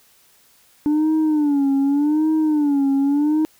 sine tone with vibrato, 293.7 Hz, D4, in tune, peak -12 dBFS, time 0.86-3.45 s, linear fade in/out 0 ms, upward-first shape sine, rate 0.85 Hz, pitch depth 120 cents each way, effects tanh soft clip ceiling -14 dBFS + white hiss -55 dBFS RMS until 3.59 s

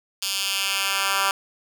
10% pulse tone with high-pass filter sweep, 195.8 Hz, G3, 2 cents flat, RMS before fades -24 dBFS, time 0.22-1.31 s, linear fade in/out 2 ms, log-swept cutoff 3900 to 1300 Hz, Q 1.4, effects none

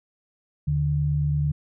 sine tone pair together, 77.78 / 146.83 Hz, D#2 / D3, 0 / 0 cents, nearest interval major seventh, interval 1100 cents, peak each -27 / -21 dBFS, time 0.67-1.52 s, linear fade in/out 10 ms, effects none

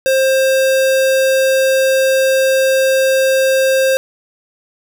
square tone, 530 Hz, C5, 22 cents sharp, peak -11 dBFS, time 0.06-3.97 s, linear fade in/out 0 ms, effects none

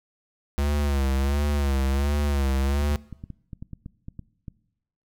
square tone with vibrato, 70 Hz, C#2, 18 cents sharp, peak -22 dBFS, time 0.58-2.96 s, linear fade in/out 0 ms, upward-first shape sine, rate 1.4 Hz, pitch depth 80 cents each way
clicks, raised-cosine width 5 ms, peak -24 dBFS, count 12, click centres 2.819 / 2.918 / 3.127 / 3.239 / 3.303 / 3.532 / 3.625 / 3.733 / 3.861 / 4.084 / 4.193 / 4.482 s
effects noise-tail reverb RT60 0.8 s tail -21 dB re dry

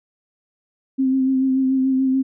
sine tone with vibrato, 263.6 Hz, C4, 13 cents sharp, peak -15 dBFS, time 0.98-2.23 s, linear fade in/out 20 ms, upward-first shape sine, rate 6.9 Hz, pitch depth 24 cents each way, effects none

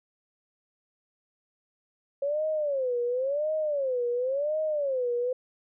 sine tone with vibrato, 548 Hz, C#5, 20 cents flat, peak -25 dBFS, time 2.22-5.33 s, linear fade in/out 5 ms, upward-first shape sine, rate 0.94 Hz, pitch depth 230 cents each way, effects none

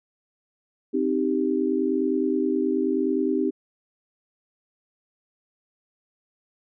sine chord, C minor, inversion none, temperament equal, 261.6 / 311.1 / 392 Hz, C4 / Eb4 / G4, 0 / 0 / 0 cents, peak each -25 dBFS, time 0.93-3.51 s, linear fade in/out 20 ms, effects none

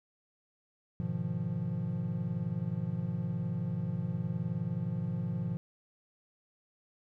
triangle chord, F half-diminished seventh, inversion first, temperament equal, 103.83 / 123.47 / 155.56 / 174.61 Hz, Ab2 / Cb3 / Eb3 / F3, 0 / 0 / 0 / 0 cents, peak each -38 / -35 / -36 / -33 dBFS, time 1-5.57 s, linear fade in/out 0 ms, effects none

